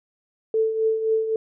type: tone with tremolo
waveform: sine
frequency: 442.4 Hz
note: A4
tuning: 9 cents sharp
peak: -16 dBFS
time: 0.54-1.36 s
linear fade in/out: 2 ms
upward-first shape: triangle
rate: 3.8 Hz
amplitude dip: 65%
effects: none